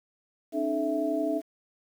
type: tone cluster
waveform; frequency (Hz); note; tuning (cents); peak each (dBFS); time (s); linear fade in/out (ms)
sine; 273.5 / 305.4 / 429.8 / 660; C#4 / D#4 / A4 / E5; -23 / -32 / -41 / +2; -33 / -29 / -35 / -29; 0.52-1.42; 50
effects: 9-bit